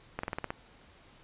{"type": "slowing click train", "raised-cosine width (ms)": 0.5, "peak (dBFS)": -18, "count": 7, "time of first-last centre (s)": [0.19, 0.505], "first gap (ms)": 44, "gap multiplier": 1.07, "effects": ["pink hiss -58 dBFS RMS until 1.23 s", "resampled to 8000 Hz"]}